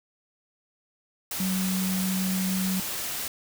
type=tone in noise; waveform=sine; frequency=187.7 Hz; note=F#3; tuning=25 cents sharp; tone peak=-25 dBFS; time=1.4-2.8 s; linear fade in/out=2 ms; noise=white; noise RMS=-32 dBFS; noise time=1.31-3.28 s; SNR=+4 dB; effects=none